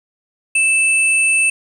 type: tone pair together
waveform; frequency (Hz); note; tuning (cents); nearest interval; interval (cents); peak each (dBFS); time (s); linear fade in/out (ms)
sine; 2637 / 8870; E7 / C#9; 0 / 0; octave + major sixth; 2100; -12 / -19; 0.55-1.5; 5
effects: 7-bit